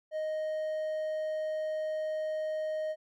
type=tone; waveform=triangle; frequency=622.3 Hz; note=D#5; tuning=in tune; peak=-29 dBFS; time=0.11-2.96 s; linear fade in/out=50 ms; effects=none